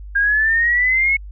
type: exponential sweep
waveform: sine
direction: up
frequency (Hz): 1607 to 2207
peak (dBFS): -13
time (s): 0.15-1.17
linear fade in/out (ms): 10
effects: added 50 Hz sine -31 dBFS peak until 1.31 s